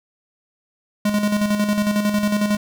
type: tone with tremolo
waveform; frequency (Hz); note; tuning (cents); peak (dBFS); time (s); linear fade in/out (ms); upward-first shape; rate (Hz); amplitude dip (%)
square; 207.7; G#3; 0; -16; 1.05-2.57; 5; square; 11; 50
effects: none